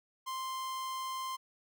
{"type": "tone", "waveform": "45% pulse", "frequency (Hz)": 1046.5, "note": "C6", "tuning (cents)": 0, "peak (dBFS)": -36, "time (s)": [0.26, 1.37], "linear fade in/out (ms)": 20, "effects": []}